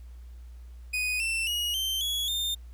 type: tone with pitch steps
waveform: 40% pulse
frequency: 2489 / 2683 / 2892 / 3118 / 3361 / 3623 Hz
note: D#7 / E7 / F#7 / G7 / G#7 / A7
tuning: 0 / +30 / -40 / -10 / +20 / +50 cents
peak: -26 dBFS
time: 0.93-2.55 s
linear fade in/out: 10 ms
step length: 270 ms
effects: added 60 Hz sine -42 dBFS peak until 2.73 s + pink hiss -65 dBFS RMS until 2.73 s